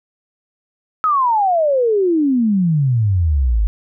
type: exponential sweep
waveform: sine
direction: down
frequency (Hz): 1300 to 49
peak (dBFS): -12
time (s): 1.04-3.67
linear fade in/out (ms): 0
effects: none